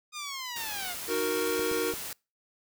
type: linear sweep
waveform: 10% pulse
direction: down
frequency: 1236 to 682 Hz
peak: -27 dBFS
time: 0.12-0.96 s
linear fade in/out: 50 ms
type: noise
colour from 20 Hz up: white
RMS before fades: -38 dBFS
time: 0.56-2.13 s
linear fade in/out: 2 ms
type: chord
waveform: square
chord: D# minor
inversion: none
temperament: equal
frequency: 311.1 / 370 / 466.2 Hz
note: D#4 / F#4 / A#4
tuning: 0 / 0 / 0 cents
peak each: -36 / -33 / -30 dBFS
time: 1.07-1.95 s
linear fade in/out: 50 ms
type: clicks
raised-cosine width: 2 ms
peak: -27 dBFS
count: 3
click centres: 1.594 / 1.715 / 1.938 s
effects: noise-tail reverb RT60 0.3 s tail -26 dB re dry